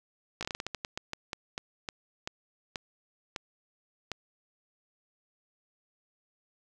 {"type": "slowing click train", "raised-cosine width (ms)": 0.2, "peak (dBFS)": -17, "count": 19, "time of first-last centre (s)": [0.41, 4.117], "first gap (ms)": 17, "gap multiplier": 1.25, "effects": []}